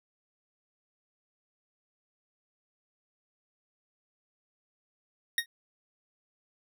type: tone with exponential decay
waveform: 25% pulse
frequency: 1864.7 Hz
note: A#6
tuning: in tune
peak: -18 dBFS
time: 5.38-5.46 s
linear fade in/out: 2 ms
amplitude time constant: 17 ms
effects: none